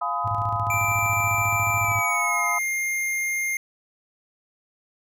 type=chord; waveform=sine; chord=F half-diminished seventh; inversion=none; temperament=just; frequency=698.5 / 838.1 / 1005.8 / 1257.2 Hz; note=F5 / Ab5 / Cb6 / Eb6; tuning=0 / +16 / +31 / +18 cents; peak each=-30 / -32 / -28 / -27 dBFS; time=0.01-2.59 s; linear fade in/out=10 ms
type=tone with tremolo; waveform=sine; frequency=105.6 Hz; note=G#2; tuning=29 cents sharp; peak=-25 dBFS; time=0.24-2.02 s; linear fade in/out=20 ms; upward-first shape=square; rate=14 Hz; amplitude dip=70%
type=tone with pitch glide; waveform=square; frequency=2349 to 2117 Hz; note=D7 to C7; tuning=0 to +20 cents; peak=-24 dBFS; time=0.7-3.57 s; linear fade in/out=2 ms; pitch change=-180 cents; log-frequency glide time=1.8-2.47 s
effects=none